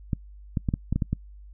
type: clicks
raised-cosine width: 5 ms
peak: -12 dBFS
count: 8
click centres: 0.132 / 0.572 / 0.688 / 0.739 / 0.926 / 0.96 / 1.022 / 1.13 s
effects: noise-tail reverb RT60 0.1 s tail -26 dB re dry + added 50 Hz sine -43 dBFS peak until 1.53 s